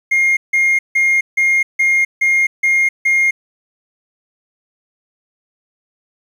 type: tone bursts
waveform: triangle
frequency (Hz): 2130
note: C7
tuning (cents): +30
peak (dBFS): -8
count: 8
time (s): 0.11-3.31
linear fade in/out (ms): 10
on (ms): 260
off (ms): 160
effects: tanh soft clip ceiling -5 dBFS + 8-bit